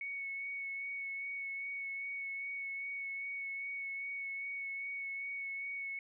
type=tone with vibrato; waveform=sine; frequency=2217 Hz; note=C#7; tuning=in tune; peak=-38 dBFS; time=0.01-5.99 s; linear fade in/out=2 ms; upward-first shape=sine; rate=2.5 Hz; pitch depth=16 cents each way; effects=none